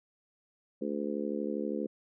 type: harmonic tone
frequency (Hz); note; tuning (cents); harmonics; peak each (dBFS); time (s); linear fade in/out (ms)
72.5; D2; -22; 3 / 4 / 5 / 6 / 7; -36 / -37 / -38 / -39 / -39; 0.81-1.87; 10
effects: none